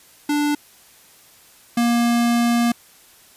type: tone pair in turn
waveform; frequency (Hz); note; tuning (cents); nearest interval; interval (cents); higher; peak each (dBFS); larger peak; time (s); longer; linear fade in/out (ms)
square; 293.7 / 236.5; D4 / A#3; 0 / +25; major third; 375; first; -18 / -16; second; 0.29-0.55 / 1.77-2.72; second; 5
effects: white hiss -50 dBFS RMS until 3.36 s + resampled to 32000 Hz